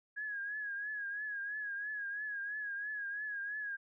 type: tone with vibrato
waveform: sine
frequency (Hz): 1661.2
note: G#6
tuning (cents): 0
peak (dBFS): -37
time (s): 0.16-3.77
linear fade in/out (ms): 20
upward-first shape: triangle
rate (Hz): 3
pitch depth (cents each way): 75
effects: none